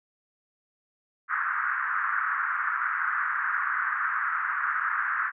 pink band-pass noise, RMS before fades -28 dBFS, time 1.28-5.32 s, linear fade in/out 50 ms, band 1200 to 1700 Hz, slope 48 dB/octave, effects none

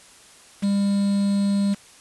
triangle tone with quantisation, 200 Hz, G3, 35 cents sharp, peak -16 dBFS, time 0.62-1.75 s, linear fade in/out 20 ms, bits 6, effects white hiss -49 dBFS RMS until 2 s + resampled to 24000 Hz

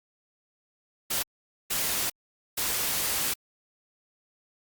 white noise bursts at uneven times, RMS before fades -28 dBFS, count 3, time 1.1-1.23 / 1.7-2.1 / 2.57-3.34 s, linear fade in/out 10 ms, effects Opus 48 kbps

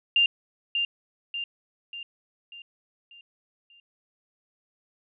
sine tone with echo, 2794 Hz, F7, in tune, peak -17 dBFS, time 0.16-0.26 s, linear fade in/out 2 ms, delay 590 ms, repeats 6, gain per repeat -6 dB, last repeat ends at 3.8 s, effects none

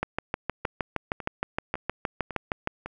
two click trains, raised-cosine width 0.5 ms, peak -20 / -11 dBFS, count 5 / 18, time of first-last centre 0.65-2.86 / 0.03-2.674 s, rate 1.81 / 6.43 Hz, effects none

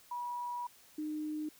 sine tone pair in turn, 969 / 305.2 Hz, B5 / D#4, -33 / -33 cents, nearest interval octave + minor sixth, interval 2000 cents, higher first, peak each -36 / -35 dBFS, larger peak second, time 0.11-0.67 / 0.98-1.49 s, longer first, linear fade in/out 5 ms, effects white hiss -61 dBFS RMS until 1.59 s

